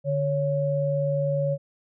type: tone pair together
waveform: sine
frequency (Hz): 146.83 / 556.3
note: D3 / C#5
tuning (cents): 0 / +6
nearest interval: octave + major seventh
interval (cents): 2306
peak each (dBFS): -25 / -24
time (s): 0.04-1.58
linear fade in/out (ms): 50
effects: none